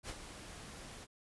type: noise with ADSR envelope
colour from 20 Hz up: pink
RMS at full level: -42 dBFS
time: 0.03-1.07 s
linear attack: 58 ms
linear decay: 54 ms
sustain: -8 dB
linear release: 43 ms
effects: resampled to 24000 Hz